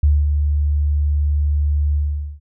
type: tone with ADSR envelope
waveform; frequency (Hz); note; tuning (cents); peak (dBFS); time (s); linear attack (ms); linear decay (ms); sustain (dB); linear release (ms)
sine; 73.42; D2; 0; -9; 0.03-2.4; 5; 220; -5; 450
effects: none